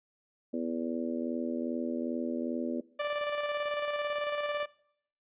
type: harmonic tone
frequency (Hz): 82.5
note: E2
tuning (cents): +2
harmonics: 3 / 4 / 5 / 6 / 7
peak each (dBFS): -33 / -37 / -42 / -41 / -40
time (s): 0.53-2.81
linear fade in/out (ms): 10
type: tone with tremolo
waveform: sawtooth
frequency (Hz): 587.3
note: D5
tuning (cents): 0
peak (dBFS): -25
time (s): 2.99-4.66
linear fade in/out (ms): 10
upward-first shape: square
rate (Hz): 18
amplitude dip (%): 35
effects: noise-tail reverb RT60 0.7 s tail -21 dB re dry + resampled to 8000 Hz